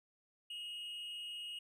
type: tone with amplitude modulation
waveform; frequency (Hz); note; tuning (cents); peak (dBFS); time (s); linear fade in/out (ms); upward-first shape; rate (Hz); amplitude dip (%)
triangle; 2873; F7; +48; -39; 0.5-1.59; 5; sine; 265; 45
effects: none